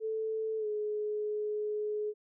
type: tone with pitch glide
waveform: sine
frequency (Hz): 440 to 422.1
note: A4 to G#4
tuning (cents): 0 to +28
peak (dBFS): -31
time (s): 0-2.14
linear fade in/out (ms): 50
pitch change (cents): -72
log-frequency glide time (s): 0.58-0.67
effects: none